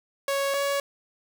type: tone pair in turn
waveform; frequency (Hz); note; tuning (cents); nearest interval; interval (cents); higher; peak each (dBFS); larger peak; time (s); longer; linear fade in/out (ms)
sawtooth; 554.4 / 561.2; C#5 / C#5; 0 / +21; unison; 21; second; -20; neither; 0.28-0.54 / 0.54-0.8; neither; 2
effects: none